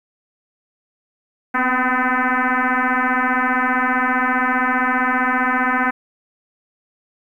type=tone with frequency modulation; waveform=sine; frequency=261.6 Hz; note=C4; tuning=in tune; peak=-15 dBFS; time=1.54-5.91 s; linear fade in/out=10 ms; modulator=254 Hz; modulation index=6.9; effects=9-bit